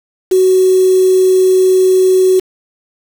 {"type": "tone with quantisation", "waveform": "sine", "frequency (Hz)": 373.5, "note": "F#4", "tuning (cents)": 16, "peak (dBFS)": -6, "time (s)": [0.31, 2.4], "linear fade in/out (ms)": 10, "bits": 4, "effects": []}